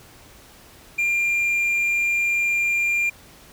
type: tone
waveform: triangle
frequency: 2393 Hz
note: D7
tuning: 32 cents sharp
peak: -17 dBFS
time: 0.98-3.1 s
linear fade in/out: 10 ms
effects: pink hiss -48 dBFS RMS until 3.52 s